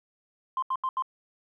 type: tone bursts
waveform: sine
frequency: 1046.5 Hz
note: C6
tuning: in tune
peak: -24 dBFS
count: 4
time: 0.57-1.023 s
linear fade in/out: 2 ms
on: 54 ms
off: 79 ms
effects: tanh soft clip ceiling -21 dBFS + 11-bit